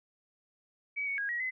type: tone with pitch steps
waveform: sine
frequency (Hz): 2275 / 2226 / 1640 / 1907 / 2034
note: C#7 / C#7 / G#6 / A#6 / C7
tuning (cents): +44 / +7 / -22 / +39 / -50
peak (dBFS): -31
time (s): 0.96-1.51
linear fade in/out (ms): 20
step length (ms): 110
effects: none